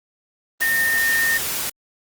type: tone in noise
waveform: sine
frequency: 1827 Hz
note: A#6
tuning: 35 cents flat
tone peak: -17 dBFS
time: 0.61-1.38 s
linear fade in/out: 10 ms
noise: white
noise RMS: -25 dBFS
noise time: 0.6-1.7 s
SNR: +5 dB
effects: Opus 24 kbps